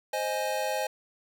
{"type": "chord", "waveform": "square", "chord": "Ab major", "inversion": "first", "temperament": "equal", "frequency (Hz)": [523.3, 622.3, 830.6], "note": ["C5", "Eb5", "Ab5"], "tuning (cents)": [0, 0, 0], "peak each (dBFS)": -33, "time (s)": [0.13, 0.87], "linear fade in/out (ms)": 5, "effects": []}